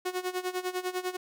sawtooth tone with tremolo, 365.7 Hz, F#4, 20 cents flat, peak -24 dBFS, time 0.05-1.17 s, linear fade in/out 10 ms, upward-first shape sine, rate 10 Hz, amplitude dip 85%, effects none

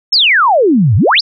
sine exponential two-way sweep, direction down then up, 5510 to 91.1 to 5510 Hz, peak -6 dBFS, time 0.12-1.21 s, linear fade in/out 10 ms, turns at 0.96 s, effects none

